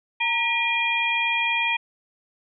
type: tone cluster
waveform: sine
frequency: 926 / 1928 / 2417 / 3249 Hz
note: A#5 / B6 / D7 / G#7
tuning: -12 / -42 / +49 / -39 cents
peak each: -27 / -31 / -22 / -30 dBFS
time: 0.2-1.77 s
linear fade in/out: 10 ms
effects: none